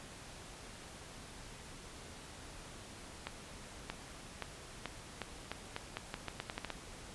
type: accelerating click train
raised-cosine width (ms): 0.3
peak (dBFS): -22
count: 15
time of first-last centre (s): 3.27-6.703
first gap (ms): 630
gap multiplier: 0.83
effects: pink hiss -51 dBFS RMS until 7.14 s + resampled to 24000 Hz